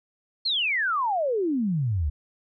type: exponential sweep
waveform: sine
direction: down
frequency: 4369 to 67.9 Hz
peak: -22 dBFS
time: 0.45-2.1 s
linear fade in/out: 10 ms
effects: none